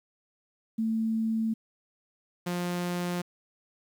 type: tone pair in turn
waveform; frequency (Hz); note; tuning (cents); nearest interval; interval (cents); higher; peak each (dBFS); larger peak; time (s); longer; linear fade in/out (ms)
sine / sawtooth; 223 / 176.52; A3 / F3; +23 / +19; major third; 404; first; -25; neither; 0.78-1.54 / 2.46-3.22; neither; 10
effects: 10-bit